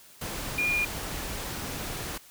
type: tone in noise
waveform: sine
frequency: 2423 Hz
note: D#7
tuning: 47 cents flat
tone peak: -24 dBFS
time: 0.58-0.85 s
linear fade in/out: 5 ms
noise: pink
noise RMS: -35 dBFS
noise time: 0.21-2.18 s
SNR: +8 dB
effects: white hiss -53 dBFS RMS until 2.3 s